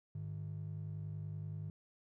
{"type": "ring-modulated tone", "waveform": "triangle", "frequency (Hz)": 128, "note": "C3", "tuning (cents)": -38, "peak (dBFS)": -34, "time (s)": [0.15, 1.7], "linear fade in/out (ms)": 2, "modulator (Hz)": 25.3, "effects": ["tanh soft clip ceiling -35 dBFS"]}